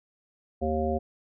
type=harmonic tone; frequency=77.78 Hz; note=D#2; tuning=in tune; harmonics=1 / 3 / 5 / 7 / 9; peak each=-31 / -31 / -31 / -31 / -31 dBFS; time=0.61-0.99 s; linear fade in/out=20 ms; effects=none